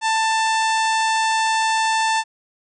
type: harmonic tone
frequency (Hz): 887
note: A5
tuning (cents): +14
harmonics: 1 / 2 / 3 / 4 / 5 / 6 / 7 / 8 / 9 / 10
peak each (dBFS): -18 / -24 / -28 / -30 / -32 / -34 / -35 / -36 / -37 / -38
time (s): 0.01-2.24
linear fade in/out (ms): 50
effects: none